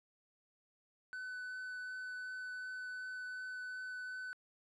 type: tone with vibrato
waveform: triangle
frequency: 1504 Hz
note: F#6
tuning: 28 cents sharp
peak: -40 dBFS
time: 1.13-4.33 s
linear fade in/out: 0 ms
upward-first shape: triangle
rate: 2.7 Hz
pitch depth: 9 cents each way
effects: resampled to 24000 Hz